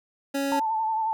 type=tone; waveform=25% pulse; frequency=277.2 Hz; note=C#4; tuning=in tune; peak=-21 dBFS; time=0.34-0.6 s; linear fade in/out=10 ms
type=tone with vibrato; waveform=sine; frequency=883 Hz; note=A5; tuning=6 cents sharp; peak=-23 dBFS; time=0.52-1.13 s; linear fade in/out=0 ms; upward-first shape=triangle; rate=11 Hz; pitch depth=46 cents each way
effects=none